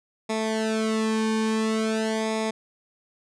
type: tone with flanger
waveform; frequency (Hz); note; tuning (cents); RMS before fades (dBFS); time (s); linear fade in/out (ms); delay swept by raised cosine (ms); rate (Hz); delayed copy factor
sawtooth; 220; A3; 0; -25; 0.29-2.51; 10; 0.67 to 1.5; 0.48; -1
effects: resampled to 22050 Hz